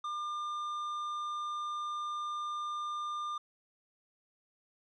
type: tone with tanh clipping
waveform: sine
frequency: 1200 Hz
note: D6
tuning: 37 cents sharp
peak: -36 dBFS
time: 0.04-3.38 s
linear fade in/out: 5 ms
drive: 8 dB
effects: none